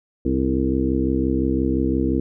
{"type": "harmonic tone with a mistuned harmonic", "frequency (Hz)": 65.8, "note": "C2", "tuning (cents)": 10, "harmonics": [1, 2, 3, 4, 5, 6, 7], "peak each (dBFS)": [-25, -29, -27, -22, -23, -32, -29], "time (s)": [0.25, 2.2], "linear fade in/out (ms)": 5, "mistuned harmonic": 6, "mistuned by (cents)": 25, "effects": []}